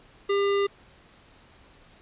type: tone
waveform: square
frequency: 400 Hz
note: G4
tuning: 35 cents sharp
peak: -22 dBFS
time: 0.29-0.67 s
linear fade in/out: 10 ms
effects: pink hiss -55 dBFS RMS until 2.01 s + resampled to 8000 Hz